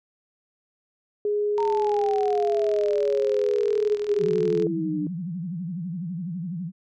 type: tone with pitch glide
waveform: sine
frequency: 415.3 to 430.2 Hz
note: G#4 to A4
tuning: 0 to -39 cents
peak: -21 dBFS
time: 1.25-4.67 s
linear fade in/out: 2 ms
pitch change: +61 cents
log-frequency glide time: 4.13-4.42 s
type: exponential sweep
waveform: sine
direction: down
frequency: 930 to 293.7 Hz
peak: -25 dBFS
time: 1.58-5.07 s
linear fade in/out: 2 ms
type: click train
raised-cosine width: 0.2 ms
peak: -23 dBFS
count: 127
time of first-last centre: 1.58-4.623 s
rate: 41.4 Hz
type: tone with vibrato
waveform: sine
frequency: 174.4 Hz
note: F3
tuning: 2 cents flat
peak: -28 dBFS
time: 4.18-6.72 s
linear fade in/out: 50 ms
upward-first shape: sine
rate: 12 Hz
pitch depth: 160 cents each way
effects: none